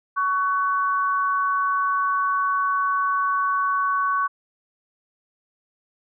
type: tone pair together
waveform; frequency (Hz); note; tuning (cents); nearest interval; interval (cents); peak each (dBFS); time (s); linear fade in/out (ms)
sine; 1120.2 / 1500; C#6 / F#6; +18 / +23; perfect fourth; 505; -20 / -26; 0.16-4.28; 20
effects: none